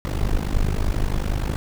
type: noise with amplitude modulation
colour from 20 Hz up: brown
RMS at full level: -18 dBFS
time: 0.05-1.56 s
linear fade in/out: 0 ms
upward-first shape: sine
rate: 50.6 Hz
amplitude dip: 90%
effects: none